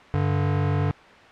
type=tone pair together; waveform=square; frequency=97 / 145.34 Hz; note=G2 / D3; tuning=-18 / -18 cents; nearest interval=perfect fifth; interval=700 cents; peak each=-24 dBFS; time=0.14-0.91 s; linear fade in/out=0 ms; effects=white hiss -46 dBFS RMS until 1.31 s + low-pass 2000 Hz 12 dB/octave